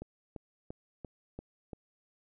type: click train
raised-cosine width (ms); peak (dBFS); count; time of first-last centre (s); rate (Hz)
2; -28; 6; 0.02-1.732; 2.92
effects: none